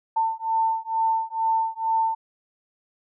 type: beating tone pair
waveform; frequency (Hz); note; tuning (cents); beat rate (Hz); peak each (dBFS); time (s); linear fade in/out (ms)
sine; 895 / 897.2; A5 / A5; +29 / +34; 2.2; -24; 0.16-2.15; 10
effects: none